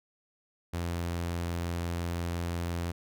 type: tone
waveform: sawtooth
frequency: 85.8 Hz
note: F2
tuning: 30 cents flat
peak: -27 dBFS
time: 0.73-2.92 s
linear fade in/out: 10 ms
effects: none